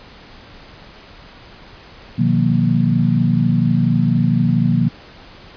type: tone cluster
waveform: sine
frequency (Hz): 125.1 / 157 / 181.2 / 234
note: B2 / D#3 / F#3 / A#3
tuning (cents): +23 / +16 / -36 / +7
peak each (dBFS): -18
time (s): 2.18-4.89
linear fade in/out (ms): 10
effects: pink hiss -41 dBFS RMS until 5.56 s + resampled to 11025 Hz